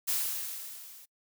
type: noise with level ramp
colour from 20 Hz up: blue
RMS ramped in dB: -28 to -52 dBFS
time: 0.07-1.06 s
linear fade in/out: 20 ms
effects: noise-tail reverb RT60 0.1 s tail -25 dB re dry